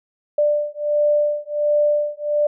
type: beating tone pair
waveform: sine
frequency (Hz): 591 / 592.4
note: D5 / D5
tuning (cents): +11 / +15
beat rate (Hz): 1.4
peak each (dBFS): -19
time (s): 0.38-2.47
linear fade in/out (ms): 5
effects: none